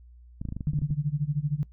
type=clicks; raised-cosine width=5 ms; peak=-21 dBFS; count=11; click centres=0.415 / 0.453 / 0.488 / 0.524 / 0.566 / 0.608 / 0.673 / 0.735 / 0.788 / 0.819 / 0.906 s
type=tone with tremolo; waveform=sine; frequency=146.83 Hz; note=D3; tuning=in tune; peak=-21 dBFS; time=0.67-1.63 s; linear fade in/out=0 ms; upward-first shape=sine; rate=13 Hz; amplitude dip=90%
effects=noise-tail reverb RT60 0.1 s tail -21 dB re dry + added 60 Hz sine -48 dBFS peak until 1.72 s